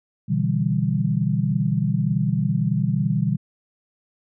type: chord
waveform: sine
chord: E minor seventh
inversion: second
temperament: equal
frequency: 123.47 / 146.83 / 164.81 / 196 Hz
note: B2 / D3 / E3 / G3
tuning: 0 / 0 / 0 / 0 cents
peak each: -24 dBFS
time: 0.28-3.37 s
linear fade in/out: 20 ms
effects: none